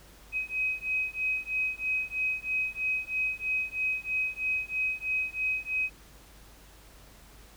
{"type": "beating tone pair", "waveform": "sine", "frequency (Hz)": [2528, 2531.1], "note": ["D#7", "D#7"], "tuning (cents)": [27, 29], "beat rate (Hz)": 3.1, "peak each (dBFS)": -31, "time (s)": [0.32, 5.9], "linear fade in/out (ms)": 50, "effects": ["added 50 Hz sine -54 dBFS peak until 7.56 s", "pink hiss -55 dBFS RMS until 7.56 s"]}